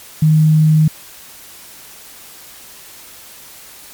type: tone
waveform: sine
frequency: 155.56 Hz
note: D#3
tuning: in tune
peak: -7 dBFS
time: 0.22-0.88 s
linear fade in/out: 5 ms
effects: white hiss -38 dBFS RMS until 3.93 s + MP3 96 kbps